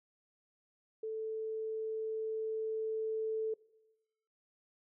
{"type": "tone with level ramp", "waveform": "sine", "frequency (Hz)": 440, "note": "A4", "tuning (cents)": 0, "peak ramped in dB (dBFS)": [-36, -32], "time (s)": [1.03, 3.54], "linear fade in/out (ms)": 5, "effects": ["noise-tail reverb RT60 1.0 s tail -22 dB re dry"]}